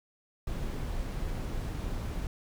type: noise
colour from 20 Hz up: brown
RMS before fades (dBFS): -34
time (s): 0.47-2.27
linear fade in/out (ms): 2
effects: none